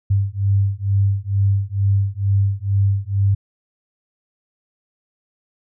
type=beating tone pair; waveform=sine; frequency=98 / 100.2 Hz; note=G2 / G2; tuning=0 / +38 cents; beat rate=2.2 Hz; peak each=-18 dBFS; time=0.1-3.35 s; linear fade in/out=10 ms; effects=none